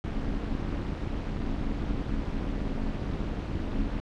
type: noise with amplitude modulation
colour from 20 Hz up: brown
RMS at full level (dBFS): -27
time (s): 0.04-4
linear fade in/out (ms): 0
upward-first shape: sine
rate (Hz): 243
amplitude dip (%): 85
effects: low-pass 4000 Hz 12 dB/octave